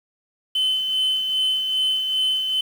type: tone with tremolo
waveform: sine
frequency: 3048 Hz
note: G7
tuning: 49 cents flat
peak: -15 dBFS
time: 0.55-2.61 s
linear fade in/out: 5 ms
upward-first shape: sine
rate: 2.5 Hz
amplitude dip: 50%
effects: tanh soft clip ceiling -16 dBFS + 7-bit